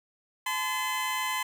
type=tone pair together; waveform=20% pulse; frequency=861.6 / 1024 Hz; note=A5 / C6; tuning=-37 / -38 cents; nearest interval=minor third; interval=299 cents; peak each=-30 / -24 dBFS; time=0.46-1.43 s; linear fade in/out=5 ms; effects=none